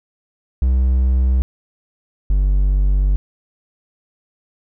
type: tone pair in turn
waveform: triangle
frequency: 64 / 48.29 Hz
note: C2 / G1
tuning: -38 / -25 cents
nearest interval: perfect fourth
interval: 487 cents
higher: first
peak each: -10 dBFS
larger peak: neither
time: 0.62-1.42 / 2.3-3.16 s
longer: second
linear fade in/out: 0 ms
effects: none